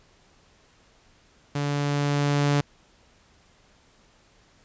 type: tone with level ramp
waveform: sawtooth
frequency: 144 Hz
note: D3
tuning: 34 cents flat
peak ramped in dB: -21 to -15 dBFS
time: 1.55-2.61 s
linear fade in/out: 5 ms
effects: pink hiss -59 dBFS RMS until 4.64 s + resampled to 16000 Hz